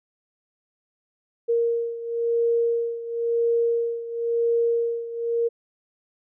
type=beating tone pair; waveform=sine; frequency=466.2 / 467.17 Hz; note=A#4 / A#4; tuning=0 / +4 cents; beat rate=0.97 Hz; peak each=-22 / -26 dBFS; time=1.48-5.49 s; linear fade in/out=20 ms; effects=none